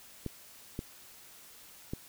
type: clicks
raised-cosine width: 3 ms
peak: -22 dBFS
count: 3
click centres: 0.263 / 0.791 / 1.935 s
effects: white hiss -54 dBFS RMS until 2.08 s